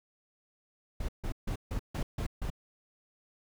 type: noise bursts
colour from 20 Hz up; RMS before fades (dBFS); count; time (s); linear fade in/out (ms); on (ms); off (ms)
brown; -33; 7; 1-2.502; 5; 86; 150
effects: none

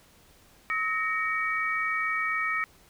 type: tone cluster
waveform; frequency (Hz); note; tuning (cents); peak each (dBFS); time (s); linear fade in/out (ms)
sine; 1279 / 1858 / 2266; D#6 / A#6 / C#7; +47 / -6 / +37; -30; 0.7-2.64; 0
effects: pink hiss -58 dBFS RMS until 2.89 s

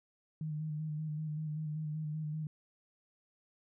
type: tone with vibrato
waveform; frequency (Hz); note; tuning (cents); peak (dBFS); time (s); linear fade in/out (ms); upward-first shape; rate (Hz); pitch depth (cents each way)
sine; 153.8; D#3; -20; -35; 0.41-2.47; 2; square; 5.2; 27
effects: none

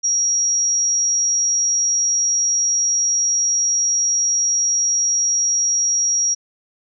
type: tone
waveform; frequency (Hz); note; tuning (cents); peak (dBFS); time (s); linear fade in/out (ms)
sine; 5670; F8; +25; -15; 0.03-6.35; 20
effects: none

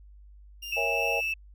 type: tone with tremolo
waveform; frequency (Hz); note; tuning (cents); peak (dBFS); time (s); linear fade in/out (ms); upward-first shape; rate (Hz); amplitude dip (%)
30% pulse; 2800; F7; +4; -33; 0.62-1.33; 10; sine; 2.7; 35
type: tone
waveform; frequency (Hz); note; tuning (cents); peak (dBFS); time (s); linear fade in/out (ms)
sine; 2637; E7; 0; -27; 0.72-1.34; 5
type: chord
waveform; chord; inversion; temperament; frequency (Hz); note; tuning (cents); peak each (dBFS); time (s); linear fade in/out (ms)
sine; A# half-diminished seventh; none; equal with one note detuned; 466.2 / 554.4 / 659.3 / 817.3; A#4 / C#5 / E5 / G#5; 0 / 0 / 0 / -28; -33; 0.76-1.21; 20
effects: added 50 Hz sine -48 dBFS peak until 1.54 s

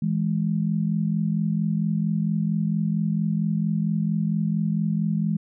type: tone pair together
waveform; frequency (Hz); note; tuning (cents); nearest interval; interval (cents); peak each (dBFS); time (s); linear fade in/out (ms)
sine; 163.9 / 208.3; E3 / G#3; -10 / +5; major third; 415; -23 / -24; 0.02-5.37; 5
effects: none

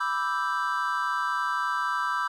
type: chord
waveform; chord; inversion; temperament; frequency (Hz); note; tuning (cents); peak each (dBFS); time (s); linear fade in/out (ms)
triangle; E minor seventh; second; equal; 987.8 / 1174.7 / 1318.5 / 1568; B5 / D6 / E6 / G6; 0 / 0 / 0 / 0; -29; 0-2.28; 10
effects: none

